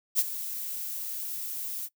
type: noise with ADSR envelope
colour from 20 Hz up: violet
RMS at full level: -21 dBFS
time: 0.15-1.89 s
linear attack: 42 ms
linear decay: 37 ms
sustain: -14 dB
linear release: 42 ms
effects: noise-tail reverb RT60 0.1 s tail -21 dB re dry